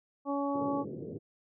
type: harmonic tone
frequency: 281.4 Hz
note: C#4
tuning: 26 cents sharp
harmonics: 1 / 2 / 3 / 4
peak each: -32 / -35 / -37 / -38 dBFS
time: 0.25-0.85 s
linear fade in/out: 50 ms
type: band-pass noise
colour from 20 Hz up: white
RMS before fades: -41 dBFS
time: 0.54-1.19 s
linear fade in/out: 20 ms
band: 100 to 490 Hz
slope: 48 dB/octave
effects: none